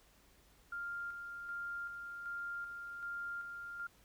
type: tone with tremolo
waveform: sine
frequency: 1398 Hz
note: F6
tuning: 1 cent sharp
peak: -39 dBFS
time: 0.72-3.87 s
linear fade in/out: 5 ms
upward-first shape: square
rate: 1.3 Hz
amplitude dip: 40%
effects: added 50 Hz sine -70 dBFS peak until 4.04 s + pink hiss -67 dBFS RMS until 4.04 s